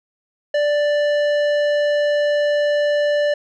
triangle tone with tanh clipping, 587.3 Hz, D5, in tune, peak -17 dBFS, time 0.54-3.34 s, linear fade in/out 5 ms, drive 17 dB, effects none

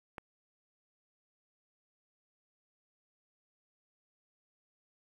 click, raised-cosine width 0.5 ms, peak -26 dBFS, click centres 0.182 s, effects 9-bit

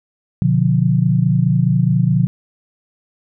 sine chord, B diminished, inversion none, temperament just, 123.47 / 148.16 / 177.8 Hz, B2 / D3 / F3, 0 / +16 / +31 cents, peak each -16 dBFS, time 0.42-2.27 s, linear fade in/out 0 ms, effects none

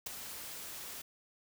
white noise with ADSR envelope, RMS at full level -36 dBFS, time 0.06-1.02 s, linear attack 8 ms, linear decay 12 ms, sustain -9 dB, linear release 8 ms, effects none

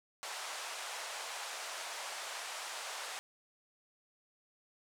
pink band-pass noise, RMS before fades -43 dBFS, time 0.23-3.19 s, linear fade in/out 0 ms, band 640 to 9600 Hz, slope 24 dB/octave, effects none

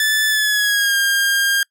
sawtooth tone with pitch glide, 1745 to 1609.4 Hz, A6 to G6, -15 to +45 cents, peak -11 dBFS, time 0-1.63 s, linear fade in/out 2 ms, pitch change -140 cents, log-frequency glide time 0.29-0.96 s, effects noise-tail reverb RT60 0.1 s tail -26 dB re dry

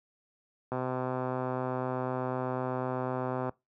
click train, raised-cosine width 1 ms, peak -19 dBFS, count 356, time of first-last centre 0.72-3.493 s, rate 128 Hz, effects noise-tail reverb RT60 0.2 s tail -22 dB re dry + high-pass 80 Hz 12 dB/octave

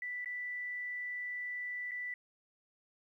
sine tone with dropouts, 1975.5 Hz, B6, in tune, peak -37 dBFS, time 0.02-2.14 s, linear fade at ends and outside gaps 2 ms, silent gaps 0.246-0.258 / 1.911-1.916 s, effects 12-bit

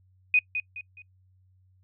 sine tone with echo, 2489 Hz, D#7, in tune, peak -17 dBFS, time 0.34-0.39 s, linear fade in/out 2 ms, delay 210 ms, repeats 3, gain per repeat -9 dB, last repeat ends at 1.02 s, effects noise-tail reverb RT60 0.1 s tail -25 dB re dry + added 93 Hz sine -59 dBFS peak until 1.83 s

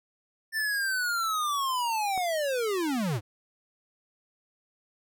square linear sweep, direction down, 1792 to 92.5 Hz, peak -27 dBFS, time 0.52-3.21 s, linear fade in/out 50 ms
click, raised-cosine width 1 ms, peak -25 dBFS, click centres 2.177 s
effects none

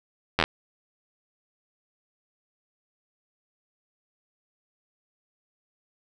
slowing click train, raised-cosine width 0.3 ms, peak -4 dBFS, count 5, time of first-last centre 0.39-0.44 s, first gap 11 ms, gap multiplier 1.08, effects none

